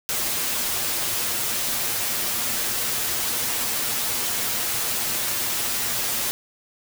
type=noise with comb filter; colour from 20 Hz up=white; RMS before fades=-25 dBFS; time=0.09-6.31 s; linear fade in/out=0 ms; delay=8.5 ms; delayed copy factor=+0.6; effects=none